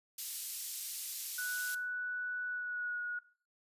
white high-pass noise, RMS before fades -40 dBFS, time 0.18-1.75 s, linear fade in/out 5 ms, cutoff 4100 Hz, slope 12 dB/octave
sine tone with pitch glide, 1480 to 1452.1 Hz, F#6 to F#6, 0 to -33 cents, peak -36 dBFS, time 1.38-3.19 s, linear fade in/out 5 ms, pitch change -33 cents, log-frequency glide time 2.46-3 s
effects noise-tail reverb RT60 0.4 s tail -17 dB re dry + resampled to 32000 Hz

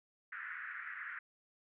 white band-pass noise, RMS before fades -45 dBFS, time 0.32-1.19 s, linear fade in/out 5 ms, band 1400 to 1900 Hz, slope 48 dB/octave, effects none

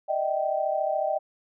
sine tone cluster, 604 / 638 / 776 Hz, D5 / D#5 / G5, +48 / +43 / -18 cents, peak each -28 dBFS, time 0.08-1.19 s, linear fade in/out 20 ms, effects none

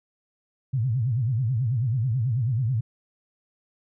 sine tone with vibrato, 120.8 Hz, B2, 38 cents flat, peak -21 dBFS, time 0.73-2.81 s, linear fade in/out 10 ms, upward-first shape sine, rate 9.2 Hz, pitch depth 210 cents each way, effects none

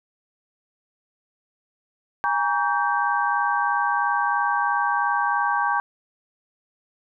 sine tone cluster, 818 / 941 / 1135 / 1565 Hz, G#5 / A#5 / C#6 / G6, -26 / +16 / +41 / -3 cents, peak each -25 dBFS, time 2.24-5.8 s, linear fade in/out 0 ms, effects none

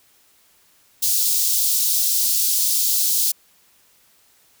white high-pass noise, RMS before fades -19 dBFS, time 1.02-3.32 s, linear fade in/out 10 ms, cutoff 4100 Hz, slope 24 dB/octave, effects white hiss -57 dBFS RMS until 4.6 s

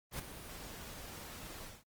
pink noise with ADSR envelope, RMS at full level -38 dBFS, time 0.11-1.84 s, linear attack 75 ms, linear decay 17 ms, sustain -10 dB, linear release 200 ms, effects Opus 24 kbps

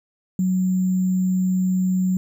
sine tone with sample-and-hold, 185 Hz, F#3, in tune, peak -17 dBFS, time 0.39-2.17 s, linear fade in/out 2 ms, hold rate 7350 Hz, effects none

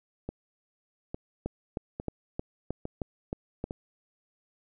two click trains, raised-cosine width 2 ms, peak -21 / -18 dBFS, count 5 / 8, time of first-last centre 0.29-3.709 / 1.46-3.641 s, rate 1.17 / 3.21 Hz, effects none

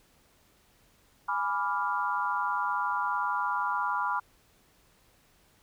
sine chord, G# diminished seventh, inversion none, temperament equal, 830.6 / 987.8 / 1174.7 / 1396.9 Hz, G#5 / B5 / D6 / F6, 0 / 0 / 0 / 0 cents, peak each -35 / -30 / -33 / -33 dBFS, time 1.28-4.2 s, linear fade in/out 10 ms, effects pink hiss -64 dBFS RMS until 5.62 s

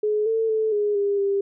sine tone with pitch steps, 423.4 / 447.7 / 437.7 / 414.8 / 403.2 / 397.5 Hz, G#4 / A4 / A4 / G#4 / G4 / G4, +33 / +30 / -9 / -2 / +49 / +24 cents, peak -19 dBFS, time 0.03-1.41 s, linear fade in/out 5 ms, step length 230 ms, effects none

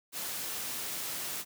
white noise, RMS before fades -37 dBFS, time 0.12-1.45 s, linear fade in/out 50 ms, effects high-pass 100 Hz 12 dB/octave

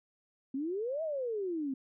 sine exponential two-way sweep, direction up then down, 257.6 to 659.3 to 257.6 Hz, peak -32 dBFS, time 0.54-1.74 s, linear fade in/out 5 ms, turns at 1.03 s, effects none

